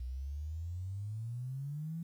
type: exponential sweep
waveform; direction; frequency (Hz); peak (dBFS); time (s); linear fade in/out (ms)
sine; up; 60.4 to 170; -37; 0-2.03; 5
effects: 11-bit